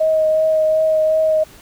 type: tone with vibrato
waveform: sine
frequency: 629 Hz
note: D#5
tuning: 19 cents sharp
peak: -12 dBFS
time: 0-1.44 s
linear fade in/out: 10 ms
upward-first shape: triangle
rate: 2.7 Hz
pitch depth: 15 cents each way
effects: pink hiss -44 dBFS RMS until 1.61 s